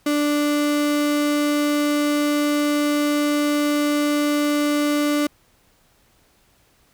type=tone; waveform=35% pulse; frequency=293.7 Hz; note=D4; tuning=in tune; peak=-16 dBFS; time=0.06-5.27 s; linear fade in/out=5 ms; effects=pink hiss -59 dBFS RMS until 6.93 s